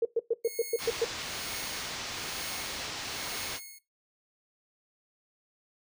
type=tone bursts; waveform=sine; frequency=460 Hz; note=A#4; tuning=23 cents flat; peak=-22 dBFS; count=8; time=0.02-1.046 s; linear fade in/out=5 ms; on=32 ms; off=110 ms
type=tone with tremolo; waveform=5% pulse; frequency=2178 Hz; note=C#7; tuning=31 cents flat; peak=-27 dBFS; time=0.44-3.79 s; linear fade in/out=10 ms; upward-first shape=triangle; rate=1.1 Hz; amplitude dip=90%
type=low-pass noise; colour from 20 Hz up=white; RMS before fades=-38 dBFS; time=0.78-3.6 s; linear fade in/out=50 ms; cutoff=5900 Hz; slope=24 dB/octave
effects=noise-tail reverb RT60 0.2 s tail -19 dB re dry